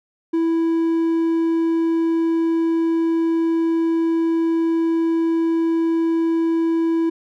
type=tone; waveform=triangle; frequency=329.6 Hz; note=E4; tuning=in tune; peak=-14 dBFS; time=0.33-7.1 s; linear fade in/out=10 ms; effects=none